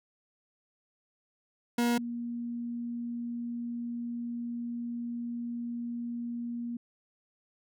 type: tone pair in turn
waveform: 40% pulse / sine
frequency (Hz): 238.5 / 237.3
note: A#3 / A#3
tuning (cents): +40 / +31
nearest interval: unison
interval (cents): 9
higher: first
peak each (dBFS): -24 / -33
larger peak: first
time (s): 1.78-1.98 / 1.98-6.77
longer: second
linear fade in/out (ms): 5
effects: none